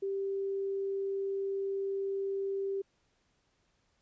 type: tone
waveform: sine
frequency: 392 Hz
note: G4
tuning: in tune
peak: -31 dBFS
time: 0.02-2.82 s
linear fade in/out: 10 ms
effects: pink hiss -74 dBFS RMS until 4.01 s + resampled to 16000 Hz